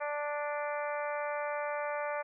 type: harmonic tone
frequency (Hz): 293.7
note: D4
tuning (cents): 0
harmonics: 2 / 3 / 4 / 5 / 6 / 7 / 8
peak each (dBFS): -35 / -39 / -41 / -43 / -45 / -46 / -47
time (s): 0-2.23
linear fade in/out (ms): 20
effects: none